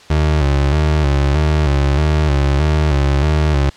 30% pulse tone with vibrato, 73.1 Hz, D2, 7 cents flat, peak -9 dBFS, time 0.1-3.7 s, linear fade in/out 5 ms, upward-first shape square, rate 1.6 Hz, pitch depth 80 cents each way, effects white hiss -42 dBFS RMS until 3.76 s + low-pass 5000 Hz 12 dB/octave

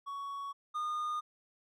triangle tone pair in turn, 1118 / 1221.6 Hz, C#6 / D#6, +14 / -32 cents, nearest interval major second, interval 154 cents, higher second, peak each -36 / -31 dBFS, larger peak second, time 0.06-0.53 / 0.74-1.21 s, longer neither, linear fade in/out 20 ms, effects none

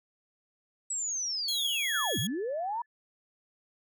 sine linear two-way sweep, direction down then up, 7902 to 96.6 to 974 Hz, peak -30 dBFS, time 0.9-2.82 s, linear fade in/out 5 ms, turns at 2.19 s
sawtooth tone, 3322 Hz, G#7, in tune, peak -28 dBFS, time 1.48-2.27 s, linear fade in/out 5 ms
sine tone with exponential decay, 1735 Hz, A6, 25 cents flat, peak -30 dBFS, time 1.94-2.86 s, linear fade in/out 2 ms, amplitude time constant 200 ms
effects none

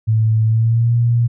sine tone with pitch glide, 110.4 to 118.32 Hz, A2 to A#2, +6 to +26 cents, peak -11 dBFS, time 0.07-1.28 s, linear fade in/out 20 ms, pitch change +120 cents, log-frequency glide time 0.46-0.93 s, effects none

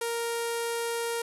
sawtooth tone with low-pass filter, 466.2 Hz, A#4, in tune, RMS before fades -31 dBFS, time 0.01-1.22 s, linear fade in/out 5 ms, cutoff 11000 Hz, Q 2.5, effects none

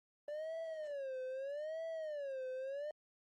triangle tone with vibrato, 580 Hz, D5, 22 cents flat, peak -38 dBFS, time 0.28-2.91 s, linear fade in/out 2 ms, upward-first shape sine, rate 0.79 Hz, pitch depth 210 cents each way, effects Opus 24 kbps

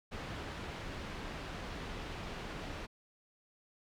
pink low-pass noise, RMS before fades -43 dBFS, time 0.11-2.87 s, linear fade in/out 20 ms, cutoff 3500 Hz, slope 12 dB/octave, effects none

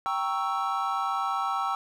triangle chord, G diminished seventh, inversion none, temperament equal, 784 / 932.3 / 1108.7 / 1318.5 Hz, G5 / Bb5 / Db6 / Fb6, 0 / 0 / 0 / 0 cents, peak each -29 / -33 / -30 / -28 dBFS, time 0.06-1.75 s, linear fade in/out 0 ms, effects none

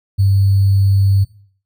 sine tone with sample-and-hold, 98 Hz, G2, in tune, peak -9 dBFS, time 0.18-1.25 s, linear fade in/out 20 ms, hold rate 4410 Hz, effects noise-tail reverb RT60 0.5 s tail -19 dB re dry

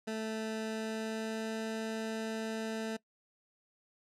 20% pulse tone with pitch glide, 220 to 221.7 Hz, A3 to A3, 0 to +13 cents, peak -30 dBFS, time 0.07-2.97 s, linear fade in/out 10 ms, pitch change +13 cents, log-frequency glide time 0.62-1.59 s, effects noise-tail reverb RT60 0.1 s tail -21 dB re dry + low-pass 9000 Hz 12 dB/octave

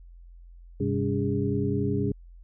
sine tone cluster, 99.7 / 130.1 / 199.3 / 282.9 / 408.8 Hz, G2 / C3 / G3 / C#4 / G#4, +30 / -9 / +29 / +35 / -27 cents, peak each -30 dBFS, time 0.8-2.12 s, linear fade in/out 5 ms, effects added 43 Hz sine -45 dBFS peak until 2.43 s

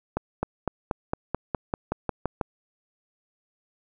accelerating click train, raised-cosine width 1 ms, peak -11 dBFS, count 12, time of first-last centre 0.17-2.412 s, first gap 260 ms, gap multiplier 0.95, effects none

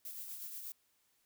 violet noise with tremolo, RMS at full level -44 dBFS, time 0.05-0.72 s, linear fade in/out 2 ms, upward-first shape sine, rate 8.3 Hz, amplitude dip 40%, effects white hiss -75 dBFS RMS until 1.25 s

